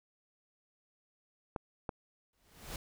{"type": "clicks", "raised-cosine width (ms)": 1, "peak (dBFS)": -22, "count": 2, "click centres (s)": [1.562, 1.892]}
{"type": "noise with exponential growth", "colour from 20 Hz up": "pink", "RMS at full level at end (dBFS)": -40, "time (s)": [2.33, 2.76], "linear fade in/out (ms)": 2, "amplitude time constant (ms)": 92}
{"effects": []}